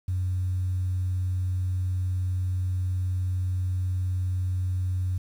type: tone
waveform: sine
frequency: 91.9 Hz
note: F#2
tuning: 11 cents flat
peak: -23 dBFS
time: 0.08-5.18 s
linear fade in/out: 5 ms
effects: tanh soft clip ceiling -20 dBFS + 9-bit